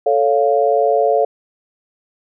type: chord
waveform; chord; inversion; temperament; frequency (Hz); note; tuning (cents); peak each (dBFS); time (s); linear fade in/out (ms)
sine; A augmented; none; equal with one note detuned; 440 / 559.2 / 698.5; A4 / C#5 / E#5; 0 / +15 / 0; -16; 0.06-1.25; 5
effects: none